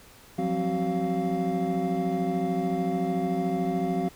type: tone cluster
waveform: triangle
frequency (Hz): 174.2 / 187.8 / 264.9 / 376.5 / 699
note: F3 / F#3 / C4 / F#4 / F5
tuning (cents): -4 / +26 / +22 / +30 / +1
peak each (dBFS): -29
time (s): 0.38-4.09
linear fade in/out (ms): 10
effects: pink hiss -52 dBFS RMS until 4.15 s